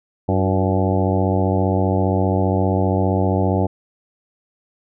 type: harmonic tone with a mistuned harmonic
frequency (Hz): 95.1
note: F#2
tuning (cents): +48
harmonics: 1 / 2 / 3 / 4 / 5 / 6 / 7 / 8 / 9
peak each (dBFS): -19 / -22 / -24 / -25 / -26 / -27 / -27 / -28 / -29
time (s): 0.28-3.67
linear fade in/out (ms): 10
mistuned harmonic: 4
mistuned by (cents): -60
effects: none